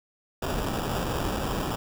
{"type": "noise with sample-and-hold", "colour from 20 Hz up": "pink", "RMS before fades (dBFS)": -29, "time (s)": [0.42, 1.76], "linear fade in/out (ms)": 5, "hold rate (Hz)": 2100, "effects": []}